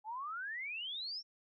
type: exponential sweep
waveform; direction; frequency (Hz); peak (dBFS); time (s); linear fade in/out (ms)
sine; up; 832 to 5588; -39; 0.04-1.23; 50
effects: none